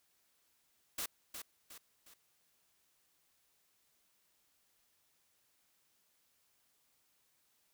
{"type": "noise with echo", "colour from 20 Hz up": "white", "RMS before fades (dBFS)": -39, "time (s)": [0.98, 1.06], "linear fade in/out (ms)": 5, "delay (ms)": 360, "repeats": 3, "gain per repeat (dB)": -7, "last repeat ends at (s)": 2.14, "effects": ["white hiss -75 dBFS RMS until 7.73 s"]}